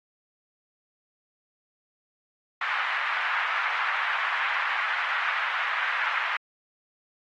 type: band-pass noise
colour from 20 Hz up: white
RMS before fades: -28 dBFS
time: 2.61-6.37 s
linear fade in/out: 5 ms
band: 1000 to 2100 Hz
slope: 24 dB/octave
effects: AAC 32 kbps